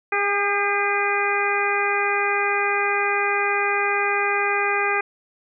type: harmonic tone with a mistuned harmonic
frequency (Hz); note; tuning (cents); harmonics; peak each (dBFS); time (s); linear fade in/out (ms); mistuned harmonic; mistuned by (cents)
405.9; G#4; -40; 1 / 2 / 3 / 4 / 5 / 6; -26 / -26 / -26 / -26 / -26 / -26; 0.12-5.01; 5; 4; -29
effects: none